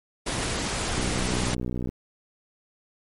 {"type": "noise", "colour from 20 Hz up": "pink", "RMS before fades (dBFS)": -28, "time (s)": [0.26, 1.55], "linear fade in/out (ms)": 10}
{"type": "click train", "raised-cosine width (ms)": 3, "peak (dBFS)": -17, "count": 57, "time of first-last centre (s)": [0.98, 1.891], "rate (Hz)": 61.5}
{"effects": ["MP3 48 kbps"]}